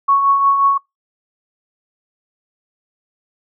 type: tone with tremolo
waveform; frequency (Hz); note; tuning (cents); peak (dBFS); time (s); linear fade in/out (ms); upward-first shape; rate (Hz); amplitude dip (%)
sine; 1108.7; C#6; 0; -8; 0.08-0.78; 10; triangle; 5.6; 50
effects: noise-tail reverb RT60 0.2 s tail -26 dB re dry